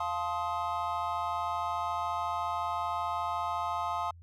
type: chord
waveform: triangle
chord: F dominant seventh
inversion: none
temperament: just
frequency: 698.5 / 873.1 / 1047.7 / 1257.2 Hz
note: F5 / A5 / C6 / Eb6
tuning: 0 / -14 / +2 / +18 cents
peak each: -34 dBFS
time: 0-4.11 s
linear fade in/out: 5 ms
effects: added 85 Hz sine -49 dBFS peak until 4.22 s